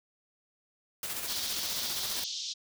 white noise with tremolo, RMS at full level -35 dBFS, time 1.03-2.24 s, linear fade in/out 2 ms, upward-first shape square, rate 15 Hz, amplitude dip 35%
pink band-pass noise, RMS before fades -37 dBFS, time 1.27-2.54 s, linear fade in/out 20 ms, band 3300 to 6300 Hz, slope 48 dB/octave
effects none

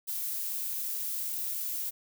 violet noise, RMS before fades -34 dBFS, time 0.07-1.91 s, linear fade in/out 20 ms, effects none

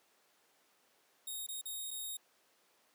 5% pulse tone with dropouts, 3729 Hz, A#7, in tune, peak -32 dBFS, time 1.27-2.17 s, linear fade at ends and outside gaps 5 ms, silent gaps 1.466-1.486 / 1.614-1.655 / 1.908-1.911 s, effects pink hiss -70 dBFS RMS until 2.94 s + high-pass 400 Hz 12 dB/octave

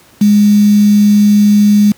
sine tone with quantisation, 206.9 Hz, G#3, 6 cents flat, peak -4 dBFS, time 0.21-1.92 s, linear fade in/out 5 ms, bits 4, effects pink hiss -44 dBFS RMS until 1.97 s + high-pass 80 Hz 12 dB/octave

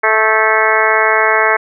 harmonic tone with a mistuned harmonic, 218.2 Hz, A3, 14 cents flat, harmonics 2 / 3 / 4 / 5 / 6 / 7 / 8 / 9 / 10, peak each -18 / -18 / -18 / -18 / -18 / -18 / -18 / -18 / -18 dBFS, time 0.03-1.57 s, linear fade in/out 10 ms, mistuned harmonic 7, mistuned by +36 cents, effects none

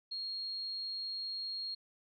sine tone, 4265 Hz, C8, 32 cents sharp, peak -37 dBFS, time 0.11-1.75 s, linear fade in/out 10 ms, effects none

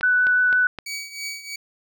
click train, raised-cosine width 0.3 ms, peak -16 dBFS, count 4, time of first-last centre 0.01-0.787 s, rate 3.86 Hz
sine tone with vibrato, 1490 Hz, F#6, 12 cents sharp, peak -15 dBFS, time 0.03-0.67 s, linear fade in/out 2 ms, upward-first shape triangle, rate 5.9 Hz, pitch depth 8 cents each way
20% pulse tone with tremolo, 2269 Hz, C#7, 40 cents sharp, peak -22 dBFS, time 0.86-1.56 s, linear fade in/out 5 ms, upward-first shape triangle, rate 3.1 Hz, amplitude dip 80%
effects none

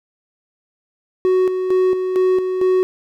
triangle tone with tremolo, 371 Hz, F#4, 5 cents sharp, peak -10 dBFS, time 1.25-2.83 s, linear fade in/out 0 ms, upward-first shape square, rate 2.2 Hz, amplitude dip 50%, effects none

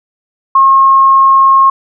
sine tone, 1079 Hz, C#6, 47 cents flat, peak -3 dBFS, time 0.55-1.7 s, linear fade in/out 5 ms, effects none

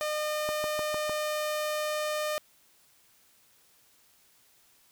sawtooth tone, 607 Hz, D#5, 43 cents flat, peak -25 dBFS, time 0.01-2.38 s, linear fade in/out 0 ms
click train, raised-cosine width 1 ms, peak -22 dBFS, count 5, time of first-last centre 0.49-1.095 s, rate 6.61 Hz
effects white hiss -63 dBFS RMS until 4.91 s

